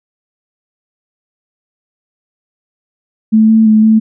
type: tone with pitch steps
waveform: sine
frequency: 218.9 / 221.7 / 216.5 / 219.8 Hz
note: A3 / A3 / A3 / A3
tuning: -9 / +13 / -28 / -2 cents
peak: -4 dBFS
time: 3.32-4 s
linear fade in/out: 20 ms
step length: 170 ms
effects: none